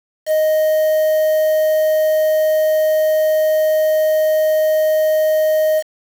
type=tone with quantisation; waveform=triangle; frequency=622.3 Hz; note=D#5; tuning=in tune; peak=-10 dBFS; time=0.26-5.83 s; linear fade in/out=50 ms; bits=5; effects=none